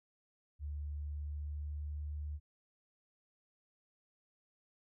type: tone with pitch glide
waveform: sine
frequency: 73.42 to 74.36 Hz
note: D2 to D2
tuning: 0 to +22 cents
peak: -38 dBFS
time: 0.59-2.4 s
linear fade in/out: 50 ms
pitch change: +22 cents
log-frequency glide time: 0.89-2.15 s
effects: none